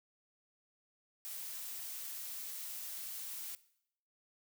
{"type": "noise", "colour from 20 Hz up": "blue", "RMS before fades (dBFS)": -44, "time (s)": [1.25, 3.55], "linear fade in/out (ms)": 0, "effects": ["noise-tail reverb RT60 0.7 s tail -18 dB re dry"]}